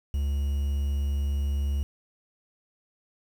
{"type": "tone with quantisation", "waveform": "triangle", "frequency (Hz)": 70.4, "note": "C#2", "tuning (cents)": 27, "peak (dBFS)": -22, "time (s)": [0.14, 1.83], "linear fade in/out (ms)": 0, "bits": 8, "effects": []}